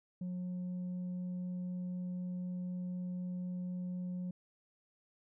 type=tone; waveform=sine; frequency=180.4 Hz; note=F#3; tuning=44 cents flat; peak=-34 dBFS; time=0.21-4.31 s; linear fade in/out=5 ms; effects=tanh soft clip ceiling -36 dBFS